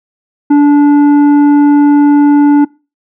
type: tone with tanh clipping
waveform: sine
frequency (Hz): 290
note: D4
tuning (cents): -22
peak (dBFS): -4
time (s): 0.5-2.65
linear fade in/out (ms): 10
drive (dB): 8
effects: noise-tail reverb RT60 0.3 s tail -23 dB re dry